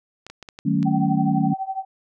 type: clicks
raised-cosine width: 0.2 ms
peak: -21 dBFS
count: 6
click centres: 0.266 / 0.3 / 0.427 / 0.488 / 0.589 / 0.829 s
type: chord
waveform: sine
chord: D# half-diminished seventh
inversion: none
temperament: equal with one note detuned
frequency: 155.56 / 189.76 / 220 / 277.2 Hz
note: D#3 / F#3 / A3 / C#4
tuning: 0 / +44 / 0 / 0 cents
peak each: -23 dBFS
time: 0.65-1.54 s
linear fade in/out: 10 ms
type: tone with tremolo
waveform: sine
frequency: 769 Hz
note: G5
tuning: 33 cents flat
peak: -21 dBFS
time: 0.85-1.85 s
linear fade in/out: 20 ms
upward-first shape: triangle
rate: 12 Hz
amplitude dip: 95%
effects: none